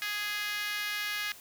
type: tone with high-pass filter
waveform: 5% pulse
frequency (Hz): 415.3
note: G#4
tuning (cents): 0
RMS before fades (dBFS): -34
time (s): 0.02-1.32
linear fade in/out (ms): 0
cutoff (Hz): 1700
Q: 2.3
effects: white hiss -51 dBFS RMS until 1.4 s